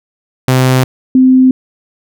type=tone pair in turn; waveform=sawtooth / sine; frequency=129.2 / 258.4 Hz; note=C3 / C4; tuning=-21 / -21 cents; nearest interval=octave; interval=1200 cents; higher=second; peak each=-3 dBFS; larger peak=neither; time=0.48-0.84 / 1.15-1.51 s; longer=neither; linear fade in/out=2 ms; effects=none